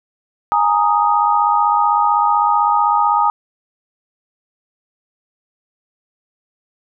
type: chord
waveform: sine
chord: Ab suspended second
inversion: none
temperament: equal with one note detuned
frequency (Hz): 830.6 / 926.4 / 1244.5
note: Ab5 / Bb5 / Eb6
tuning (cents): 0 / -11 / 0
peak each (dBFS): -16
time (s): 0.52-3.3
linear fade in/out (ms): 0
effects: none